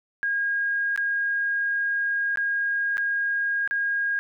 sine tone with dropouts, 1629 Hz, G#6, 34 cents flat, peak -22 dBFS, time 0.23-4.19 s, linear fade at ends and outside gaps 0 ms, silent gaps 0.961-0.976 / 2.358-2.373 / 2.971-2.98 / 3.676-3.71 s, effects none

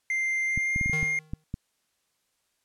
triangle tone with pitch glide, 2093 to 2122 Hz, C7 to C7, 0 to +24 cents, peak -23 dBFS, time 0.1-1.19 s, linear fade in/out 2 ms, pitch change +24 cents, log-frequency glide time 0.44-0.84 s
clicks, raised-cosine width 5 ms, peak -19 dBFS, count 8, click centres 0.576 / 0.761 / 0.812 / 0.86 / 0.897 / 1.029 / 1.335 / 1.541 s
square tone with exponential decay, 155.56 Hz, D#3, in tune, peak -29 dBFS, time 0.93-1.44 s, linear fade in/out 0 ms, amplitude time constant 110 ms
effects white hiss -74 dBFS RMS until 2.64 s + low-pass 11000 Hz 12 dB/octave

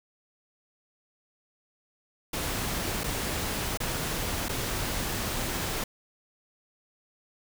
pink noise with dropouts, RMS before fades -31 dBFS, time 2.33-5.84 s, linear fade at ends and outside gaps 5 ms, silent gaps 3.036-3.04 / 3.774-3.802 / 4.485-4.492 s, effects none

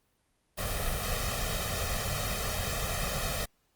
pink noise with comb filter, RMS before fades -32 dBFS, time 0.57-3.46 s, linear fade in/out 20 ms, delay 1.6 ms, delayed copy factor +0.8, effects pink hiss -73 dBFS RMS until 3.75 s + Opus 32 kbps

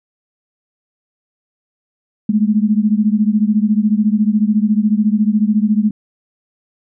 sine beating tone pair, 207.3 / 221.3 Hz, G#3 / A3, -3 / +10 cents, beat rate 14 Hz, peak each -13 / -15 dBFS, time 2.29-5.91 s, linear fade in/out 5 ms, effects none

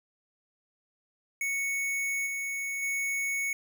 square tone with level steps, 2217 Hz, C#7, in tune, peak -29 / -32 / -29 dBFS, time 1.41-3.53 s, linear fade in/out 2 ms, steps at 2.26 / 2.82 s, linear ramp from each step 10 ms, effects none

